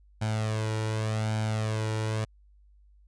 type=tone with flanger; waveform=sawtooth; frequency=109.2 Hz; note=A2; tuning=13 cents flat; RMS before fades=-29 dBFS; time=0.21-2.25 s; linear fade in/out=10 ms; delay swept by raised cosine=1.3 to 2.13 ms; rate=0.86 Hz; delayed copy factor=+0.65; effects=added 50 Hz sine -55 dBFS peak until 3.07 s + resampled to 22050 Hz